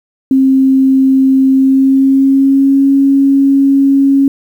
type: tone with pitch glide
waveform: sine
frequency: 266 to 274.9 Hz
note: C4 to C#4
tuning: +29 to -14 cents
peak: -5 dBFS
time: 0.31-4.28 s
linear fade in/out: 2 ms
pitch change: +57 cents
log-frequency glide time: 1.52-2.9 s
effects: 7-bit